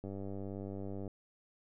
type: click train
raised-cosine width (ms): 2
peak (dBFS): -30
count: 103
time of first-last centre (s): 0.04-1.078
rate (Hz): 98.3
effects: none